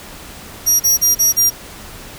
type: tone bursts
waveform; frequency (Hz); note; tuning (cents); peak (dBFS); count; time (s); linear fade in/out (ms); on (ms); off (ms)
30% pulse; 5700; F8; +34; -6; 5; 0.66-1.504; 20; 140; 36
effects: pink hiss -35 dBFS RMS until 2.18 s

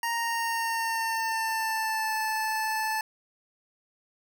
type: tone with pitch glide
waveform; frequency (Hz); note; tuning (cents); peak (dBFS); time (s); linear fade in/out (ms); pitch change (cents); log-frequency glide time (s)
25% pulse; 932 to 874.6; A#5 to A5; -1 to -11; -23; 0.03-3.01; 2; -110; 0.14-2.15
effects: none

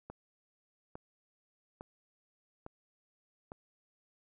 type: click train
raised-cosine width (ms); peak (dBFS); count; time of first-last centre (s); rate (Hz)
1; -30; 5; 0.1-3.519; 1.17
effects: none

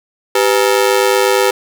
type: ring-modulated tone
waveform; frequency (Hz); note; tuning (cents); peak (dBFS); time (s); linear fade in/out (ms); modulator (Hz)
sawtooth; 445; A4; +20; -3; 0.35-1.51; 5; 54.1
effects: none

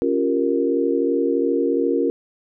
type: chord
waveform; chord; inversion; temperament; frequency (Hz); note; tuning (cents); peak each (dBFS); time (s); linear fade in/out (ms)
sine; G half-diminished seventh; second; equal; 277.2 / 349.2 / 392 / 466.2; Db4 / F4 / G4 / Bb4; 0 / 0 / 0 / 0; -22 / -22 / -27 / -21; 0.02-2.1; 0
effects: none

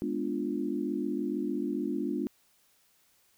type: chord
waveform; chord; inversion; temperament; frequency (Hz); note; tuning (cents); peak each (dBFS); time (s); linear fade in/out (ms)
sine; G# diminished seventh; none; equal; 207.7 / 246.9 / 293.7 / 349.2; G#3 / B3 / D4 / F4; 0 / 0 / 0 / 0; -36 / -35 / -33 / -35; 0.02-2.27; 0
effects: white hiss -67 dBFS RMS until 3.37 s

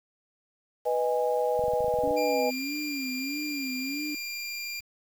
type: chord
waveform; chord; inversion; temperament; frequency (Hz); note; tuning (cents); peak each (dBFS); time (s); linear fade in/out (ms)
sine; G# minor; first; equal with one note detuned; 493.9 / 622.3 / 823.4; B4 / D#5 / G#5; 0 / 0 / -15; -26 / -29 / -30; 0.85-2.51; 20
type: clicks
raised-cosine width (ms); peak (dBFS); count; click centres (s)
5; -30; 12; 1.593 / 1.639 / 1.682 / 1.736 / 1.806 / 1.844 / 1.882 / 1.94 / 1.988 / 2.037 / 2.076 / 2.109
type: tone with vibrato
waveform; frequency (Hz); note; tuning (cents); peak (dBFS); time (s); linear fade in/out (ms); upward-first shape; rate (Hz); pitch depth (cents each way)
sine; 277.2; C#4; 0; -32; 2.03-4.15; 5; sine; 1.6; 140
type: tone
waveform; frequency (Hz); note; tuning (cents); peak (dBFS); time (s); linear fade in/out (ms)
25% pulse; 2389; D7; +29; -29; 2.16-4.81; 20
effects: 8-bit

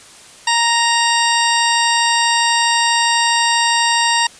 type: harmonic tone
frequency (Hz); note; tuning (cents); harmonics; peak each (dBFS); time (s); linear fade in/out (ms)
932.3; A#5; 0; 1 / 2 / 3 / 4 / 5 / 6 / 8 / 9; -16 / -19 / -21 / -22 / -23 / -24 / -25 / -26; 0.47-4.27; 5
effects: white hiss -41 dBFS RMS until 4.39 s + resampled to 22050 Hz

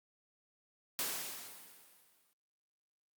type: noise with exponential decay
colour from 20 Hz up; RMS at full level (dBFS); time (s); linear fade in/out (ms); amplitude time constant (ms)
white; -35; 0.99-2.33; 0; 290
effects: high-pass 150 Hz 12 dB/octave + Opus 48 kbps

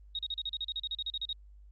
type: tone bursts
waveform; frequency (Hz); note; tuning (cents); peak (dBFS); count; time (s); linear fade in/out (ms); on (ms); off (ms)
sine; 3759; A#7; +14; -32; 16; 0.15-1.329; 2; 39; 37
effects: added 50 Hz sine -51 dBFS peak until 1.71 s + Opus 24 kbps

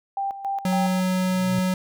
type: tone with tremolo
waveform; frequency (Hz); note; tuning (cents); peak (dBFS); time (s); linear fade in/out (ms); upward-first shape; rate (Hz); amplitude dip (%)
sine; 789; G5; +11; -23; 0.17-1; 2; square; 3.6; 70
type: tone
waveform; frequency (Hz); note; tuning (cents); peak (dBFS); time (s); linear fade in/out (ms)
square; 185; F#3; 0; -21; 0.65-1.74; 2
type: tone with exponential growth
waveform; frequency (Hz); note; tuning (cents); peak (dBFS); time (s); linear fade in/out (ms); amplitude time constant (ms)
triangle; 126.4; B2; +41; -22; 1.08-1.59; 2; 110
effects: none

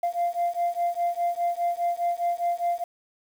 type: beating tone pair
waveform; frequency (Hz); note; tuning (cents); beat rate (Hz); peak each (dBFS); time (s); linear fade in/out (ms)
sine; 692 / 696.9; F5 / F5; -16 / -4; 4.9; -25; 0.03-2.84; 5
effects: tanh soft clip ceiling -19 dBFS + 8-bit

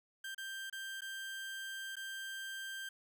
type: tone with dropouts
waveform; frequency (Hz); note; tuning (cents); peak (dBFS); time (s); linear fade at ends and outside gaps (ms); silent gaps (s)
30% pulse; 1575; G6; +8; -39; 0.24-2.89; 5; 0.347-0.379 / 0.699-0.726 / 1.008-1.018 / 1.956-1.966
effects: none

